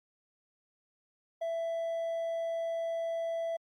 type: tone with hard clipping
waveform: triangle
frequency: 664 Hz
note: E5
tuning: 12 cents sharp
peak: -32 dBFS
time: 1.41-3.57 s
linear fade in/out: 10 ms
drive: 5 dB
effects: Opus 48 kbps